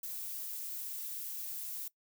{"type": "noise", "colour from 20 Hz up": "violet", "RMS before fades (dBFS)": -41, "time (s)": [0.03, 1.88], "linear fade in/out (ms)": 5, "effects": ["noise-tail reverb RT60 0.1 s tail -20 dB re dry"]}